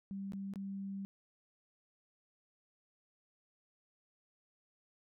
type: tone with dropouts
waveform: sine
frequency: 196 Hz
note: G3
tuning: in tune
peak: -39 dBFS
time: 0.11-1.05 s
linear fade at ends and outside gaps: 0 ms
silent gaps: 0.321-0.334 / 0.537-0.558 s
effects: none